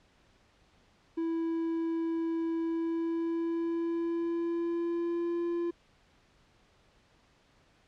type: tone with pitch glide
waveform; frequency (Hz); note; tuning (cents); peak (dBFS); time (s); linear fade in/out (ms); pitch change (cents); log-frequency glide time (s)
triangle; 329.6 to 342.8; E4 to F4; 0 to -32; -27; 1.17-5.71; 10; +68; 2.62-5.44
effects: pink hiss -65 dBFS RMS until 7.87 s + low-pass 5000 Hz 12 dB/octave